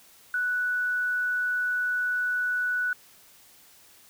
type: tone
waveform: sine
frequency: 1480 Hz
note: F#6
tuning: in tune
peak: -24 dBFS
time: 0.34-2.93 s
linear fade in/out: 2 ms
effects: white hiss -55 dBFS RMS until 4.09 s